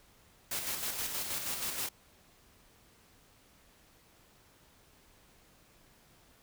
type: noise with tremolo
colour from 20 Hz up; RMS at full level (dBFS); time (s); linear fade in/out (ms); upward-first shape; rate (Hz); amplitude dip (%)
white; -35; 0.51-1.89; 5; square; 6.3; 40
effects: pink hiss -63 dBFS RMS until 6.42 s